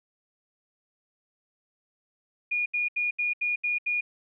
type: tone bursts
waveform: sine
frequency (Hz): 2439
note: D#7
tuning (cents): -35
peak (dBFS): -24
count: 7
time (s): 2.51-4.01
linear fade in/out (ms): 10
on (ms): 150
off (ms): 75
effects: none